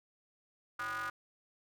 square ring-modulated tone, 113.6 Hz, A#2, 44 cents flat, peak -34 dBFS, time 0.79-1.1 s, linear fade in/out 5 ms, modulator 1340 Hz, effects none

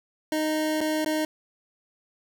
25% pulse tone with dropouts, 310 Hz, D#4, 6 cents flat, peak -20 dBFS, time 0.32-1.25 s, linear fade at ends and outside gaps 2 ms, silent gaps 0.807-0.812 / 1.047-1.06 s, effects none

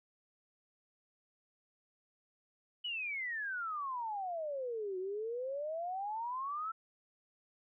sine exponential two-way sweep, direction down then up, 3000 to 363.9 to 1344 Hz, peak -36 dBFS, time 2.84-6.72 s, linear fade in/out 10 ms, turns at 4.98 s, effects none

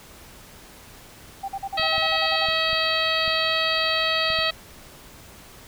sine tone bursts, 784 Hz, G5, in tune, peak -26 dBFS, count 11, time 1.43-2.464 s, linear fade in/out 10 ms, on 54 ms, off 44 ms
harmonic tone, 643 Hz, E5, 43 cents flat, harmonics 1 / 2 / 3 / 4 / 5 / 6 / 7, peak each -28 / -28 / -28 / -28 / -28 / -28 / -28 dBFS, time 1.77-4.51 s, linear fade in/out 10 ms
clicks, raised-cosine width 5 ms, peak -26 dBFS, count 7, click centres 1.797 / 1.981 / 2.487 / 2.731 / 3.279 / 4.303 / 4.389 s
effects pink hiss -46 dBFS RMS until 5.67 s

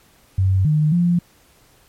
sine tone with pitch steps, 95 / 152.5 / 174.2 Hz, F#2 / D#3 / F3, +46 / -34 / -4 cents, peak -13 dBFS, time 0.38-1.19 s, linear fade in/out 5 ms, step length 270 ms, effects pink hiss -54 dBFS RMS until 1.88 s + MP3 64 kbps

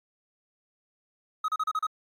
triangle tone bursts, 1267 Hz, D#6, 31 cents sharp, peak -23 dBFS, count 6, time 1.44-1.868 s, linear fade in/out 5 ms, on 43 ms, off 34 ms, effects AAC 64 kbps

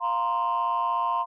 sine chord, F suspended fourth, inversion none, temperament just, 698.5 / 931.3 / 1047.7 Hz, F5 / Bb5 / C6, 0 / -2 / +2 cents, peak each -30 / -26 / -24 dBFS, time 0-1.26 s, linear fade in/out 50 ms, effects tanh soft clip ceiling -18 dBFS

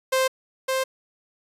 sawtooth tone pair in turn, 523.3 / 525.6 Hz, C5 / C5, 0 / +8 cents, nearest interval unison, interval 8 cents, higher second, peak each -15 / -18 dBFS, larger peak first, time 0.12-0.28 / 0.68-0.84 s, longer neither, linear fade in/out 10 ms, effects resampled to 32000 Hz

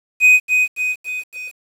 triangle tone with echo, 2501 Hz, D#7, 8 cents sharp, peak -5 dBFS, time 0.2-0.4 s, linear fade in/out 50 ms, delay 280 ms, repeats 4, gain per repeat -5 dB, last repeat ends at 1.52 s, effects resampled to 32000 Hz + 7-bit

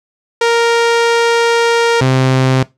sawtooth tone pair in turn, 466.2 / 130.82 Hz, A#4 / C3, 0 / 0 cents, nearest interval octave + minor seventh, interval 2200 cents, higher first, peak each -5 dBFS, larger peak neither, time 0.41-2.01 / 2.01-2.63 s, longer first, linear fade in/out 5 ms, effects noise-tail reverb RT60 0.2 s tail -19 dB re dry + low-pass 6000 Hz 12 dB/octave

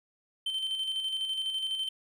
triangle tone with tremolo, 3098 Hz, G7, 21 cents flat, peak -27 dBFS, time 0.46-1.89 s, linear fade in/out 5 ms, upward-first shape square, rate 12 Hz, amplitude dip 40%, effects none

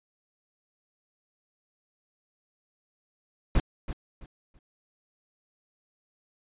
brown noise with echo, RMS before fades -21 dBFS, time 3.55-3.6 s, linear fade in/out 2 ms, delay 330 ms, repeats 3, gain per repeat -12 dB, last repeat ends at 4.59 s, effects resampled to 8000 Hz

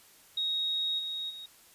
sine tone with level steps, 3765 Hz, A#7, 16 cents sharp, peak -28 / -33 / -41 dBFS, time 0.37-1.46 s, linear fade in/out 5 ms, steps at 0.98 / 1.29 s, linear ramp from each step 20 ms, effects white hiss -58 dBFS RMS until 1.74 s + resampled to 32000 Hz

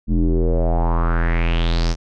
square tone with low-pass filter sweep, 41.99 Hz, E1, 33 cents sharp, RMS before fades -17 dBFS, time 0.07-1.96 s, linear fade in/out 50 ms, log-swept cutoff 230 to 5900 Hz, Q 4.6, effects none

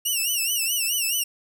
10% pulse tone with vibrato, 2800 Hz, F7, 4 cents sharp, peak -14 dBFS, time 0.05-1.24 s, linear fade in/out 10 ms, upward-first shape sine, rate 4.7 Hz, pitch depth 120 cents each way, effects none

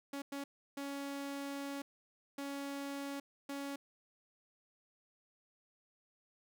sawtooth tone bursts at uneven times, 279.7 Hz, C#4, 16 cents sharp, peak -36 dBFS, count 5, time 0.13-0.22 / 0.32-0.44 / 0.77-1.82 / 2.38-3.2 / 3.49-3.76 s, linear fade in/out 5 ms, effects none

